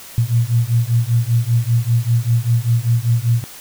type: beating tone pair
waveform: sine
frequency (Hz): 115 / 120.1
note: A#2 / B2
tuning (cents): -23 / -48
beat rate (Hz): 5.1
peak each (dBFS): -16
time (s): 0.18-3.44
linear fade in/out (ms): 0
effects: white hiss -37 dBFS RMS until 3.6 s